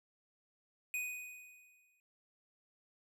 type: tone with exponential decay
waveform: square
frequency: 2489 Hz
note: D#7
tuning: in tune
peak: -35 dBFS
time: 0.94-2 s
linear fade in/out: 1 ms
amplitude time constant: 230 ms
effects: none